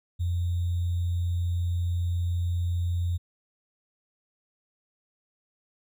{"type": "tone with sample-and-hold", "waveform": "sine", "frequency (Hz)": 87.31, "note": "F2", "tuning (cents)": 0, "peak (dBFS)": -24, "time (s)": [0.19, 3.18], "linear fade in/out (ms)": 20, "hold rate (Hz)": 3675, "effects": []}